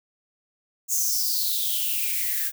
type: noise with high-pass filter sweep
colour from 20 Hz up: violet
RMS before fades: -25 dBFS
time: 0.88-2.52 s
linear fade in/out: 50 ms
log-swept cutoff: 6900 to 1600 Hz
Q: 7.6
effects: none